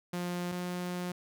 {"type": "tone pair in turn", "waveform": "sawtooth", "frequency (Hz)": [176.8, 178.54], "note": ["F3", "F3"], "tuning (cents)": [22, 38], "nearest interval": "unison", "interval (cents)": 16, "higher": "second", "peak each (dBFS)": [-29, -30], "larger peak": "first", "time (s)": [[0.13, 0.52], [0.52, 1.12]], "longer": "second", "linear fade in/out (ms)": 5, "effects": []}